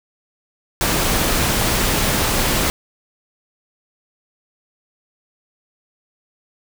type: noise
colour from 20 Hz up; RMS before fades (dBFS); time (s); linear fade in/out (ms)
pink; -18; 0.81-2.7; 0
effects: none